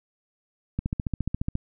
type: click train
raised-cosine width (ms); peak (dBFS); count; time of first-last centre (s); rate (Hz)
5; -14; 12; 0.79-1.554; 14.4
effects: none